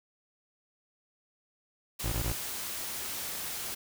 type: noise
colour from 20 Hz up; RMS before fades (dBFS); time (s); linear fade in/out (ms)
white; -37; 1.99-3.75; 10
type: tone bursts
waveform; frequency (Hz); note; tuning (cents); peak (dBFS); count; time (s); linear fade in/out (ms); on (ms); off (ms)
25% pulse; 56; A1; +31; -26; 3; 2.04-2.322; 5; 80; 21
effects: none